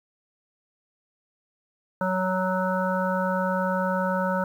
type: harmonic tone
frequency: 185.9 Hz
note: F#3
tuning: 8 cents sharp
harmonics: 1 / 3 / 5 / 7 / 8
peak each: -27 / -27 / -29 / -32 / -32 dBFS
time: 2.01-4.44 s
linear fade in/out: 2 ms
effects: 9-bit